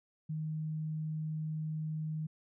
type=tone; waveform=sine; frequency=155.9 Hz; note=D#3; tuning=4 cents sharp; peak=-34 dBFS; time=0.29-2.27 s; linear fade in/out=10 ms; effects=none